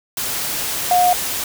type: tone in noise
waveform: sine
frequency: 718 Hz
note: F5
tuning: 48 cents sharp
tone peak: -11 dBFS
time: 0.91-1.13 s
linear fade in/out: 2 ms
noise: white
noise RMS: -23 dBFS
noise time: 0.17-1.44 s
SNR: +9 dB
effects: none